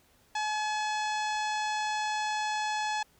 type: harmonic tone with a mistuned harmonic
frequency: 852 Hz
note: G#5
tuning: 44 cents sharp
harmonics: 1 / 2 / 3 / 4 / 5 / 6 / 7 / 8 / 9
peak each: -30 / -36 / -40 / -42 / -44 / -46 / -47 / -48 / -49 dBFS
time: 0.35-3.03 s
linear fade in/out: 5 ms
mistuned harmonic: 9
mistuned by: +39 cents
effects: pink hiss -64 dBFS RMS until 3.19 s